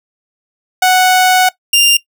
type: tone pair in turn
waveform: sawtooth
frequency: 740 / 2794 Hz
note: F#5 / F7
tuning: 0 / 0 cents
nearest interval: octave + major seventh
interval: 2300 cents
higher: second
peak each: -3 dBFS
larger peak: neither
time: 0.82-1.49 / 1.73-1.97 s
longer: first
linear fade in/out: 5 ms
effects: noise-tail reverb RT60 0.1 s tail -19 dB re dry